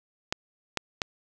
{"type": "clicks", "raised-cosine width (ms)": 0.2, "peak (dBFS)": -9, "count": 3, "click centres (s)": [0.325, 0.773, 1.018], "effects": []}